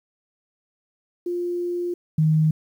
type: tone pair in turn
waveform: sine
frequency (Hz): 351 / 156.35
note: F4 / D#3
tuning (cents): +9 / +9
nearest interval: octave + major second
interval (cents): 1400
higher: first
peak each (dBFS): -23 / -15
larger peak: second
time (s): 1.26-1.94 / 2.18-2.51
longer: first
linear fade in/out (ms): 5
effects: 9-bit